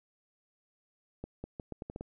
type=accelerating click train; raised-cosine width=2 ms; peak=-26 dBFS; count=8; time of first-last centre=1.24-2.009 s; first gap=200 ms; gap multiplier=0.79; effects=none